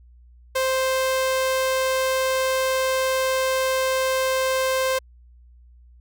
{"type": "tone", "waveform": "sawtooth", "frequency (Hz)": 523.3, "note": "C5", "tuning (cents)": 0, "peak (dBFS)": -16, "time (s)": [0.55, 4.99], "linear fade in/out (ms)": 10, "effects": ["added 60 Hz sine -47 dBFS peak until 6 s"]}